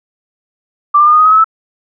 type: tone with pitch steps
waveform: sine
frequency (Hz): 1174.7 / 1193.2 / 1211.9 / 1231 / 1250.3 / 1270 / 1289.9 / 1310.2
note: D6 / D6 / D#6 / D#6 / D#6 / D#6 / E6 / E6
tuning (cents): 0 / +27 / -46 / -19 / +8 / +35 / -38 / -11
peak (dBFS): -4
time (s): 0.94-1.444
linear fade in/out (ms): 10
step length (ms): 63
effects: none